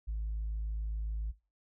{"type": "tone", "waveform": "sine", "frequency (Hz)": 53.6, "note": "A1", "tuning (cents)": -45, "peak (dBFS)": -31, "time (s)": [0.07, 1.32], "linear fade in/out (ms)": 20, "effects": ["noise-tail reverb RT60 0.3 s tail -20 dB re dry", "tanh soft clip ceiling -30 dBFS"]}